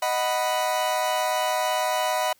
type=chord; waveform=40% pulse; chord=B major; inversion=first; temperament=equal; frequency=622.3 / 740 / 987.8 Hz; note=D#5 / F#5 / B5; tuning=0 / 0 / 0 cents; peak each=-26 dBFS; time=0.02-2.33 s; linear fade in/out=5 ms; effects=white hiss -61 dBFS RMS until 2.39 s